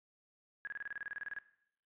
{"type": "tone bursts", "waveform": "sine", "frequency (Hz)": 1661.2, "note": "G#6", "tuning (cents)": 0, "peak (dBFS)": -38, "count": 15, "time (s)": [0.65, 1.386], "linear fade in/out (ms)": 0, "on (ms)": 22, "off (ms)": 29, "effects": ["noise-tail reverb RT60 0.7 s tail -17 dB re dry", "resampled to 8000 Hz"]}